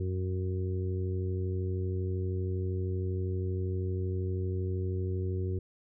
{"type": "harmonic tone", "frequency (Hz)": 92.7, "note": "F#2", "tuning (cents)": 4, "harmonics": [1, 2, 3, 4, 5], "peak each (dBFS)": [-30, -42, -45, -37, -46], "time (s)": [0, 5.59], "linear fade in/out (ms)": 5, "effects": []}